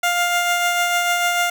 15% pulse tone with tremolo, 702 Hz, F5, 9 cents sharp, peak -9 dBFS, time 0.03-1.5 s, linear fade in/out 5 ms, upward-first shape triangle, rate 6.7 Hz, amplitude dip 35%, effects none

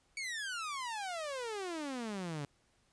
sawtooth exponential sweep, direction down, 2277 to 138.59 Hz, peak -34 dBFS, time 0.17-2.45 s, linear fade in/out 2 ms, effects pink hiss -72 dBFS RMS until 2.92 s + resampled to 22050 Hz

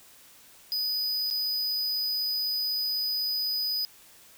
square tone with dropouts, 4978 Hz, D#8, in tune, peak -27 dBFS, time 0.72-3.85 s, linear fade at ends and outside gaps 0 ms, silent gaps 1.302-1.31 s, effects white hiss -54 dBFS RMS until 4.37 s

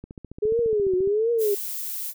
click train, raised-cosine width 3 ms, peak -25 dBFS, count 16, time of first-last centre 0.04-1.074 s, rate 14.5 Hz
sine tone with vibrato, 415.3 Hz, G#4, in tune, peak -19 dBFS, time 0.42-1.55 s, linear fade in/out 10 ms, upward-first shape triangle, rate 1.4 Hz, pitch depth 240 cents each way
violet noise, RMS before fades -31 dBFS, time 1.38-2.14 s, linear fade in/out 50 ms
effects none

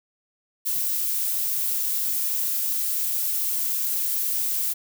violet noise, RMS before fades -25 dBFS, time 0.65-4.74 s, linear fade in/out 20 ms, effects none

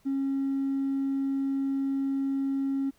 sine tone with hard clipping, 272.7 Hz, C#4, 28 cents flat, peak -26 dBFS, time 0.05-2.91 s, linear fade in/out 20 ms, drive 1 dB, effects pink hiss -65 dBFS RMS until 2.98 s

